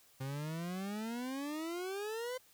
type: exponential sweep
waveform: 40% pulse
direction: up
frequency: 130.5 to 517 Hz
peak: -37 dBFS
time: 0.2-2.38 s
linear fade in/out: 10 ms
effects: white hiss -65 dBFS RMS until 2.53 s